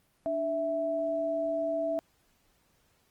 sine tone pair together, 294.6 / 658.3 Hz, D4 / E5, +6 / -3 cents, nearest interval octave + major second, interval 1391 cents, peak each -36 / -28 dBFS, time 0.26-1.99 s, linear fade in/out 0 ms, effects pink hiss -69 dBFS RMS until 3.1 s + Opus 24 kbps

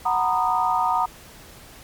sine chord, B major seventh, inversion second, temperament just, 740.8 / 926 / 987.8 / 1234.7 Hz, F#5 / A#5 / B5 / D#6, +2 / -12 / 0 / -14 cents, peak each -24 / -22 / -27 / -24 dBFS, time 0.05-1.06 s, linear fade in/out 10 ms, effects pink hiss -45 dBFS RMS until 1.83 s + MP3 96 kbps

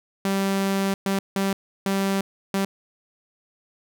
sawtooth tone bursts at uneven times, 195.2 Hz, G3, 7 cents flat, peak -17 dBFS, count 5, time 0.25-0.94 / 1.06-1.19 / 1.36-1.53 / 1.86-2.21 / 2.54-2.65 s, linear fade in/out 2 ms, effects none

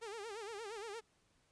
sawtooth tone with vibrato, 430 Hz, A4, 40 cents flat, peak -40 dBFS, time 0.01-1.01 s, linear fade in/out 20 ms, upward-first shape sine, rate 8.6 Hz, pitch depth 150 cents each way, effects pink hiss -74 dBFS RMS until 1.51 s + resampled to 22050 Hz

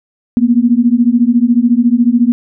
sine beating tone pair, 232.1 / 246.1 Hz, A#3 / B3, -7 / -6 cents, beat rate 14 Hz, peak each -10 dBFS, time 0.37-2.32 s, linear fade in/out 0 ms, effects none

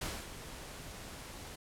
pink noise with ADSR envelope, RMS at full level -37 dBFS, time 0.01-1.56 s, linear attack 7 ms, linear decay 240 ms, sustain -10 dB, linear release 11 ms, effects low-pass 12000 Hz 12 dB/octave

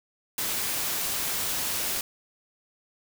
white noise, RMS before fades -29 dBFS, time 0.38-2.01 s, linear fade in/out 2 ms, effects none

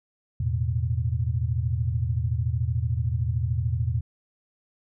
sine chord, E suspended fourth, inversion none, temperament equal, 82.41 / 110 / 123.47 Hz, E2 / A2 / B2, 0 / 0 / 0 cents, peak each -27 dBFS, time 0.4-4.01 s, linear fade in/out 5 ms, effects none

